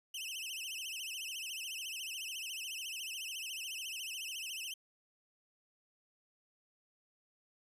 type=tone with vibrato; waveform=sawtooth; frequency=2838 Hz; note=F7; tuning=27 cents sharp; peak=-37 dBFS; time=0.14-4.74 s; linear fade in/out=5 ms; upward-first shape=sine; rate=14 Hz; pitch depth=180 cents each way; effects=resampled to 32000 Hz